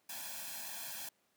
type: noise with comb filter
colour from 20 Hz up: white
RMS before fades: -44 dBFS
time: 0.09-1.09 s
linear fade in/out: 5 ms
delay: 1.2 ms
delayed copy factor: +0.95
effects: pink hiss -75 dBFS RMS until 1.36 s + high-pass 200 Hz 12 dB/octave